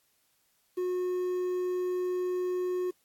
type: tone with quantisation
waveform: triangle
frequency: 362.9 Hz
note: F#4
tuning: 34 cents flat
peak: -26 dBFS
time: 0.77-2.91 s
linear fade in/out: 10 ms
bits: 9
effects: white hiss -71 dBFS RMS until 3.04 s + AAC 64 kbps